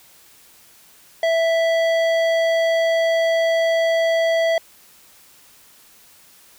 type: tone with low-pass filter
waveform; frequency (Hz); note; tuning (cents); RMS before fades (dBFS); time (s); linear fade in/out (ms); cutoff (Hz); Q
square; 659.3; E5; 0; -18; 1.23-4.58; 2; 3700; 0.74
effects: white hiss -50 dBFS RMS until 6.58 s